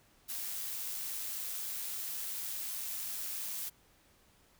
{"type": "noise with amplitude modulation", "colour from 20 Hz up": "blue", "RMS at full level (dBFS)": -38, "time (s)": [0.28, 3.7], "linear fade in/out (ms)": 20, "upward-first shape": "sine", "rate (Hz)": 103, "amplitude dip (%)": 25, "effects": ["pink hiss -66 dBFS RMS until 4.59 s"]}